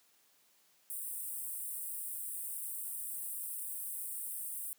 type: high-pass noise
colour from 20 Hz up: pink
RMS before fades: -41 dBFS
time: 0.9-4.73 s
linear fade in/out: 0 ms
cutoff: 8300 Hz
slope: 96 dB/octave
effects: white hiss -69 dBFS RMS until 4.78 s + high-pass 150 Hz 12 dB/octave